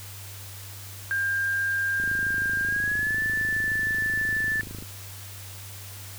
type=tone with pitch glide; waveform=sine; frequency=1600 to 1754.9 Hz; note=G6 to A6; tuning=+35 to -5 cents; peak=-23 dBFS; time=1.11-4.61 s; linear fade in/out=0 ms; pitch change=+160 cents; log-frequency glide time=2.62-3.19 s
type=click train; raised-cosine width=3 ms; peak=-26 dBFS; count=75; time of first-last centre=2-4.824 s; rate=26.2 Hz
effects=added 98 Hz sine -41 dBFS peak until 6.18 s + white hiss -43 dBFS RMS until 6.18 s